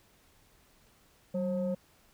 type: tone pair together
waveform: sine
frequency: 190 / 536.3 Hz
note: F#3 / C5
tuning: +46 / +43 cents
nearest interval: octave + tritone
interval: 1797 cents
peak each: -30 / -31 dBFS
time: 1.34-1.75 s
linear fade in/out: 10 ms
effects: tanh soft clip ceiling -24 dBFS + pink hiss -64 dBFS RMS until 2.13 s